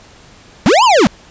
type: linear two-way sweep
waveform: square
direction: up then down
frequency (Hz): 165.8 to 1066 to 165.8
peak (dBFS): -7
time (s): 0.66-1.07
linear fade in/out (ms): 0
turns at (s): 0.84
effects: pink hiss -42 dBFS RMS until 1.3 s + resampled to 16000 Hz